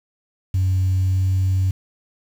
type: tone with pitch glide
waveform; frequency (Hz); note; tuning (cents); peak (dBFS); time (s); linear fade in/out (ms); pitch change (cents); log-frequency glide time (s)
sine; 93.6 to 94.36; F#2 to F#2; +20 to +34; -14; 0.54-1.71; 5; +14; 0.92-1.28
effects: tanh soft clip ceiling -13 dBFS + 7-bit